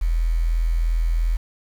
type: tone with quantisation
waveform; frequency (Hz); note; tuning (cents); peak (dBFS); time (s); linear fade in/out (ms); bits
sine; 41.45; E1; +10; -17; 0.01-1.37; 10; 7
effects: none